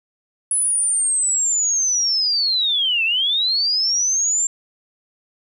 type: linear two-way sweep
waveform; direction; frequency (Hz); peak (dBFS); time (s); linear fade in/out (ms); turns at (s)
sine; down then up; 10240 to 2587 to 7410; -16; 0.51-4.47; 2; 3.04
effects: 9-bit